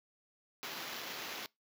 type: noise with sample-and-hold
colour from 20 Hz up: white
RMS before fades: -43 dBFS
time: 0.63-1.46 s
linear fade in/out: 0 ms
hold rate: 8820 Hz
effects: noise-tail reverb RT60 0.2 s tail -24 dB re dry + high-pass 200 Hz 12 dB/octave